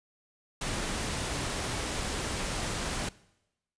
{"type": "noise", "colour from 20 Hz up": "pink", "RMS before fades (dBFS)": -33, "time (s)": [0.61, 3.09], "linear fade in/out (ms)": 5, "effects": ["noise-tail reverb RT60 0.9 s tail -21 dB re dry", "resampled to 22050 Hz"]}